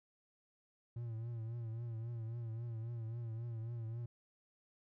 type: tone with vibrato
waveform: triangle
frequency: 115.2 Hz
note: A#2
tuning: 20 cents flat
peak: -38 dBFS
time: 0.96-4.06 s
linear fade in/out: 5 ms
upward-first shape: triangle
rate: 3.7 Hz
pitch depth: 78 cents each way
effects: none